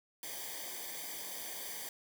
white noise with comb filter, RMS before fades -43 dBFS, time 0.23-1.89 s, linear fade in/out 2 ms, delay 0.74 ms, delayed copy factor -0.85, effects none

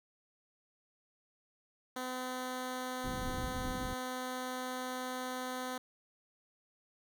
10% pulse tone, 254.4 Hz, C4, 48 cents flat, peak -29 dBFS, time 1.96-5.78 s, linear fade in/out 5 ms
pink low-pass noise, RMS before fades -41 dBFS, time 3.04-3.94 s, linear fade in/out 5 ms, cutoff 320 Hz, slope 24 dB/octave
effects none

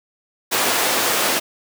pink high-pass noise, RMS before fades -19 dBFS, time 0.51-1.4 s, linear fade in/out 20 ms, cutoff 400 Hz, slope 12 dB/octave, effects none

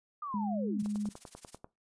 sine linear sweep, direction down, 1231 to 155.56 Hz, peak -36 dBFS, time 0.22-0.83 s, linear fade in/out 5 ms
sine tone, 207.7 Hz, G#3, in tune, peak -31 dBFS, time 0.34-1.09 s, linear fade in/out 2 ms
blue noise with tremolo, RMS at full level -48 dBFS, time 0.79-1.58 s, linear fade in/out 10 ms, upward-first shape sine, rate 19 Hz, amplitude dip 90%
click train, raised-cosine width 1 ms, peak -31 dBFS, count 9, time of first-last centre 0.86-1.644 s, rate 10.2 Hz
effects noise-tail reverb RT60 0.2 s tail -19 dB re dry + resampled to 22050 Hz

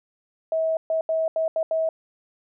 sine tone bursts at uneven times, 644 Hz, E5, 41 cents flat, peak -20 dBFS, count 6, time 0.52-0.77 / 0.9-1.01 / 1.09-1.28 / 1.36-1.48 / 1.56-1.63 / 1.71-1.89 s, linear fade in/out 2 ms, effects none

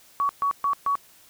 sine tone bursts, 1126 Hz, C#6, 27 cents sharp, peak -20 dBFS, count 4, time 0.2-0.954 s, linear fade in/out 0 ms, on 91 ms, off 130 ms, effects white hiss -54 dBFS RMS until 1.29 s

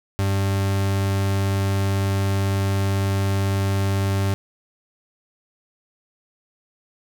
40% pulse tone, 98 Hz, G2, in tune, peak -18 dBFS, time 0.19-4.34 s, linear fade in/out 0 ms, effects none

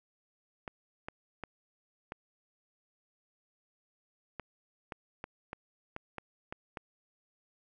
clicks, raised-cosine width 0.5 ms, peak -24 dBFS, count 12, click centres 0.678 / 1.085 / 1.437 / 2.121 / 4.397 / 4.922 / 5.241 / 5.531 / 5.964 / 6.183 / 6.525 / 6.772 s, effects none

